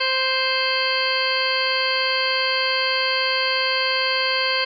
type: harmonic tone with a mistuned harmonic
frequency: 523.3 Hz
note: C5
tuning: in tune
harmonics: 1 / 2 / 3 / 4 / 5 / 6 / 8 / 9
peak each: -27 / -27 / -27 / -27 / -27 / -27 / -27 / -27 dBFS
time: 0-4.65 s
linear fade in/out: 10 ms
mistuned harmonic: 8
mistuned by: +29 cents
effects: none